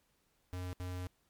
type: tone bursts at uneven times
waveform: square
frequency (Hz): 90.6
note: F#2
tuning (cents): -36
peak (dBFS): -39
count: 2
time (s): 0.53-0.73 / 0.8-1.07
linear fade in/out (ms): 0
effects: pink hiss -75 dBFS RMS until 1.29 s + MP3 96 kbps